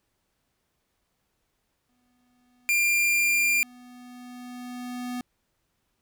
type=tone with exponential growth; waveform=square; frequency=247.1 Hz; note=B3; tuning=1 cent sharp; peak=-30 dBFS; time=1.89-5.21 s; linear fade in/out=2 ms; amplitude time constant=720 ms
type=tone; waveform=45% pulse; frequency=2391 Hz; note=D7; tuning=30 cents sharp; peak=-20 dBFS; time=2.69-3.63 s; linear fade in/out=0 ms
effects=pink hiss -75 dBFS RMS until 6.01 s